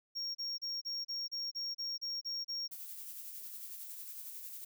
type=tone bursts; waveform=triangle; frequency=5560 Hz; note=F8; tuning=9 cents flat; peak=-35 dBFS; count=11; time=0.15-2.68 s; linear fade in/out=20 ms; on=200 ms; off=33 ms
type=noise with tremolo; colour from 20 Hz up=violet; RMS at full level=-45 dBFS; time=2.71-4.65 s; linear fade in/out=10 ms; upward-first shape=sine; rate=11 Hz; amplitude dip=35%
effects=none